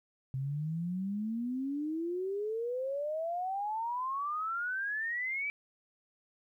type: exponential sweep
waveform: sine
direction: up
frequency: 130 to 2331 Hz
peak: -32 dBFS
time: 0.34-5.5 s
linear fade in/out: 0 ms
effects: 12-bit